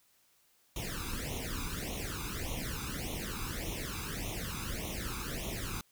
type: noise with flanger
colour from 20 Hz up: pink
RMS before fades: -38 dBFS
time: 0.76-5.81 s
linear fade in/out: 2 ms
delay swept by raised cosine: 0.31 to 0.82 ms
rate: 1.7 Hz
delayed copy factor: +0.9
effects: white hiss -69 dBFS RMS until 5.91 s